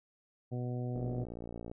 harmonic tone, 123.47 Hz, B2, in tune, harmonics 1 / 2 / 3 / 4 / 5 / 6, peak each -35 / -41 / -45 / -47 / -49 / -51 dBFS, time 0.51-1.25 s, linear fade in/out 20 ms
click train, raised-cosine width 2 ms, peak -30 dBFS, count 45, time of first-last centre 0.96-1.715 s, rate 58.3 Hz
effects none

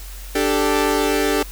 sawtooth chord, D suspended fourth, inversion none, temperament equal, 293.7 / 392 / 440 Hz, D4 / G4 / A4, 0 / 0 / 0 cents, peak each -17 dBFS, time 0.35-1.43 s, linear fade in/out 5 ms, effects added 46 Hz sine -32 dBFS peak until 1.51 s + white hiss -40 dBFS RMS until 1.51 s

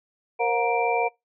sine tone cluster, 468.1 / 535 / 720 / 939 / 2353 Hz, A#4 / C5 / F#5 / A#5 / D7, +7 / +38 / -47 / +12 / +3 cents, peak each -25 / -32 / -25 / -27 / -29 dBFS, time 0.39-1.09 s, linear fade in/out 20 ms, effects noise-tail reverb RT60 0.2 s tail -25 dB re dry

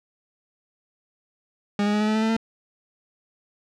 40% pulse tone with pitch steps, 204.3 / 207.2 / 210 / 213 / 215.9 / 219 / 222 / 225.1 Hz, G#3 / G#3 / G#3 / G#3 / A3 / A3 / A3 / A3, -28 / -4 / +19 / +44 / -33 / -8 / +16 / +40 cents, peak -19 dBFS, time 1.79-2.366 s, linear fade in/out 2 ms, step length 72 ms, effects low-pass 5000 Hz 12 dB/octave

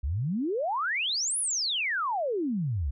sine exponential two-way sweep, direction up then down, 61.7 to 10900 to 61.7 Hz, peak -26 dBFS, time 0.03-2.91 s, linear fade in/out 10 ms, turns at 1.39 s, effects none

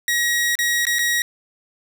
sawtooth tone with dropouts, 1900 Hz, A#6, 33 cents sharp, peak -14 dBFS, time 0.08-1.22 s, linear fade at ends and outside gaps 1 ms, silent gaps 0.554-0.589 / 0.853-0.868 / 0.986-0.991 s, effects none

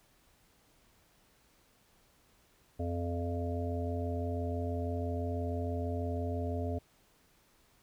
harmonic tone with a mistuned harmonic, 86.1 Hz, F2, 24 cents flat, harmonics 1 / 3 / 5 / 7 / 8, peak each -34 / -39 / -41 / -42 / -43 dBFS, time 2.79-6.79 s, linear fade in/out 10 ms, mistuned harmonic 1, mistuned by +20 cents, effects pink hiss -67 dBFS RMS until 7.82 s

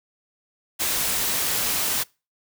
white noise, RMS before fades -24 dBFS, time 0.79-2.04 s, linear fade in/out 20 ms, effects noise-tail reverb RT60 0.3 s tail -25 dB re dry

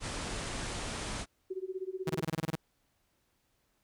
pink low-pass noise, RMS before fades -38 dBFS, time 0-1.26 s, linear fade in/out 50 ms, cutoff 10000 Hz, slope 96 dB/octave
sine tone with tremolo, 376.1 Hz, F#4, 28 cents sharp, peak -32 dBFS, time 1.5-2.21 s, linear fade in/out 10 ms, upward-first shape sine, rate 16 Hz, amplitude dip 95%
sawtooth tone bursts, 160 Hz, D#3, 49 cents sharp, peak -26 dBFS, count 10, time 2.07-2.555 s, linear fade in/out 5 ms, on 26 ms, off 25 ms
effects pink hiss -75 dBFS RMS until 3.83 s

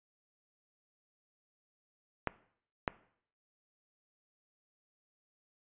clicks, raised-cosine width 0.5 ms, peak -15 / -14 dBFS, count 2, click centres 2.273 / 2.878 s, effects noise-tail reverb RT60 0.6 s tail -19 dB re dry + resampled to 8000 Hz

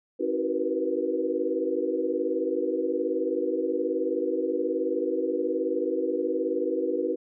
sine tone cluster, 272.9 / 324.2 / 378 / 474.5 / 493.3 Hz, C#4 / E4 / F#4 / A#4 / B4, -27 / -29 / +37 / +31 / -2 cents, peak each -35 / -30 / -30 / -31 / -30 dBFS, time 0.19-7.16 s, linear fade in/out 20 ms, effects none

